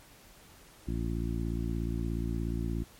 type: harmonic tone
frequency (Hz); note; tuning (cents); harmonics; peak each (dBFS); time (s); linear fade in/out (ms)
56.9; A#1; -41; 1 / 2 / 3 / 4 / 5 / 6; -33 / -36 / -38 / -39 / -40 / -41; 0.87-2.84; 10
effects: pink hiss -56 dBFS RMS until 2.99 s + MP3 64 kbps